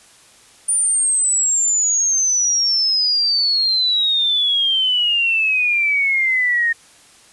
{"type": "exponential sweep", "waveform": "sine", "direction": "down", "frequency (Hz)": [9397, 1840], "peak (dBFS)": -14, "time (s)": [0.68, 6.73], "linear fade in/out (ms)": 10, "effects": ["white hiss -48 dBFS RMS until 7.32 s", "resampled to 24000 Hz"]}